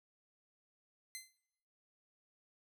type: tone with exponential decay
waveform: 10% pulse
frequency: 2061 Hz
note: C7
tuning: 27 cents flat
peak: -32 dBFS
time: 1.15-1.37 s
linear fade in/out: 0 ms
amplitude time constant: 47 ms
effects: noise-tail reverb RT60 0.9 s tail -24 dB re dry